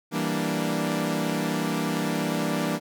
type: chord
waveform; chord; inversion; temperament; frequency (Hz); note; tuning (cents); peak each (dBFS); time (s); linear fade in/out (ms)
sawtooth; E half-diminished seventh; none; equal; 164.81 / 196 / 233.1 / 293.7; E3 / G3 / Bb3 / D4; 0 / 0 / 0 / 0; -26 / -27 / -26 / -26; 0.11-2.8; 50
effects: none